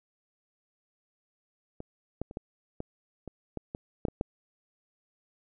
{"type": "clicks", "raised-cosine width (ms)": 2, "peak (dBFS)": [-26, -19, -30, -21, -22, -26, -21, -22, -13, -22, -15], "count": 11, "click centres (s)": [1.804, 2.216, 2.311, 2.371, 2.804, 3.277, 3.573, 3.749, 4.052, 4.084, 4.211], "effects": []}